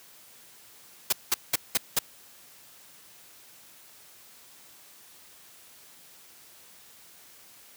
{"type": "noise bursts", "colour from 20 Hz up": "white", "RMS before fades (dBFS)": -23, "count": 5, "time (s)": [1.1, 1.99], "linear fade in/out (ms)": 5, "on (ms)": 26, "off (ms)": 190, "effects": ["white hiss -53 dBFS RMS until 7.76 s", "high-pass 80 Hz 12 dB/octave"]}